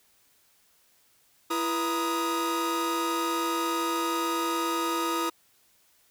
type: tone cluster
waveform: 45% pulse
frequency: 334.7 / 486.9 / 944 / 1246 Hz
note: E4 / B4 / A#5 / D#6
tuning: +26 / -25 / +22 / +2 cents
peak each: -30 / -37 / -34 / -30 dBFS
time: 1.5-5.3 s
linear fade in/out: 10 ms
effects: white hiss -64 dBFS RMS until 6.1 s